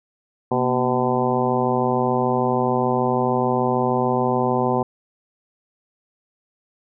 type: harmonic tone with a mistuned harmonic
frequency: 126.7 Hz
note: B2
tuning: 45 cents sharp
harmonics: 1 / 2 / 3 / 4 / 5 / 6 / 7 / 8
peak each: -27 / -24 / -24 / -25 / -29 / -25 / -26 / -28 dBFS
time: 0.51-4.83 s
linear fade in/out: 5 ms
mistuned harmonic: 2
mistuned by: -84 cents
effects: none